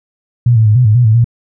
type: tone with pitch steps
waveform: sine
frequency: 120.6 / 110.9 / 106.2 / 125.6 / 106.5 / 122.7 / 109.4 / 118 Hz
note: B2 / A2 / G#2 / B2 / G#2 / B2 / A2 / A#2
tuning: -41 / +14 / +39 / +30 / +44 / -11 / -9 / +22 cents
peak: -5 dBFS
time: 0.46-1.244 s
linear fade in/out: 5 ms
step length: 98 ms
effects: none